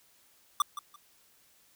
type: tone with echo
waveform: square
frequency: 1174.7 Hz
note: D6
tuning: in tune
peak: -23 dBFS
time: 0.6-0.62 s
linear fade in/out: 2 ms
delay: 170 ms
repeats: 2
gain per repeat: -13 dB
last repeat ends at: 0.96 s
effects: white hiss -64 dBFS RMS until 1.75 s